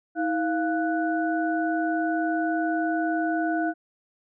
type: tone cluster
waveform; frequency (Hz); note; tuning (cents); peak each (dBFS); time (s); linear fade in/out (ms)
sine; 320.4 / 697 / 1482; E4 / F5 / F#6; -49 / -4 / +2; -25 / -27 / -31; 0.15-3.74; 50
effects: none